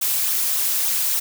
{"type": "noise with flanger", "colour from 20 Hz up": "blue", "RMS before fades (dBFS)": -21, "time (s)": [0.01, 1.2], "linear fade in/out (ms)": 10, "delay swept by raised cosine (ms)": [0.41, 4.51], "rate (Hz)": 3.5, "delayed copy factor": -0.65, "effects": []}